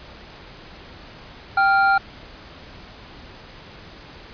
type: tone pair together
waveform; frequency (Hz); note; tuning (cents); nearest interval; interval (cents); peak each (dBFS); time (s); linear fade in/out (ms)
triangle; 784 / 1396.9; G5 / F6; 0 / 0; minor seventh; 1000; -15; 1.57-1.98; 5
effects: pink hiss -42 dBFS RMS until 4.33 s + resampled to 11025 Hz